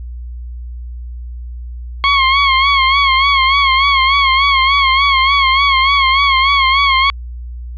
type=tone with vibrato; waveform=20% pulse; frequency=1090 Hz; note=C#6; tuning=29 cents flat; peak=-4 dBFS; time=2.04-7.1 s; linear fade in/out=0 ms; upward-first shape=sine; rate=3.4 Hz; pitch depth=62 cents each way; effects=added 60 Hz sine -24 dBFS peak until 7.77 s + resampled to 11025 Hz